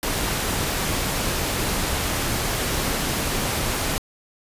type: noise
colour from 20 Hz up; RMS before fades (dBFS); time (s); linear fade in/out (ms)
pink; -24; 0.03-3.98; 0
effects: resampled to 32000 Hz